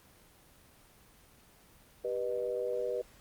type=chord; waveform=sine; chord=G augmented; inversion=none; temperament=just; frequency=392 / 490 / 612.5 Hz; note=G4 / B4 / D#5; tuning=0 / -14 / -27 cents; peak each=-38 / -33 / -38 dBFS; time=2.04-3.02 s; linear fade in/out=10 ms; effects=pink hiss -60 dBFS RMS until 3.2 s + Opus 24 kbps